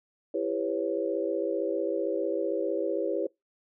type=chord; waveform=sine; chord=C# half-diminished seventh; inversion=first; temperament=just; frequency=332.6 / 399.1 / 498.9 / 554.4 Hz; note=E4 / G4 / B4 / C#5; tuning=+16 / +31 / +17 / 0 cents; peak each=-32 dBFS; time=0.34-3.27 s; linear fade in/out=5 ms; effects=noise-tail reverb RT60 0.2 s tail -25 dB re dry